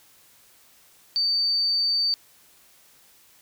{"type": "tone", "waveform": "sine", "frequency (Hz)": 4591, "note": "D8", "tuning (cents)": -40, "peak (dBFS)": -20, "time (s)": [1.16, 2.14], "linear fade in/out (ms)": 0, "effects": ["white hiss -56 dBFS RMS until 3.41 s"]}